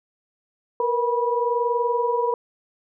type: tone cluster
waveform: sine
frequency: 466.5 / 487.3 / 975 Hz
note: A#4 / B4 / B5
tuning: +1 / -23 / -23 cents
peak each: -23 / -26 / -23 dBFS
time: 0.8-2.34 s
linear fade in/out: 2 ms
effects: none